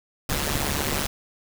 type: noise with amplitude modulation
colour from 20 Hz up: pink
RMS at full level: -22 dBFS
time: 0.29-1.07 s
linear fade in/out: 5 ms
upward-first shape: sine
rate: 144 Hz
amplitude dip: 85%
effects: none